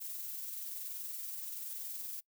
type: noise with amplitude modulation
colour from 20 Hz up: violet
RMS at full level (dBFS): -41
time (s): 0-2.21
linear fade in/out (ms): 20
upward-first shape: sine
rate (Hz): 21.1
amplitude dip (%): 30
effects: noise-tail reverb RT60 0.1 s tail -23 dB re dry